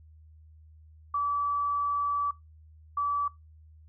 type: tone bursts at uneven times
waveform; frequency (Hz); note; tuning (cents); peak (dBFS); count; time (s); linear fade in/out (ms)
sine; 1152; D6; -34; -25; 2; 1.14-2.31 / 2.97-3.28; 5
effects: noise-tail reverb RT60 0.2 s tail -22 dB re dry + added 78 Hz sine -51 dBFS peak until 3.88 s